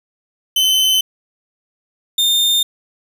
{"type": "tone pair in turn", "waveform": "40% pulse", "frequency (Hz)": [3049, 3626], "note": ["G7", "A#7"], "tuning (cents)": [-49, -49], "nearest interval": "minor third", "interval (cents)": 300, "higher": "second", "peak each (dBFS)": -11, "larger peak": "neither", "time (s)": [[0.56, 1.01], [2.18, 2.63]], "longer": "neither", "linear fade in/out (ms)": 5, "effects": []}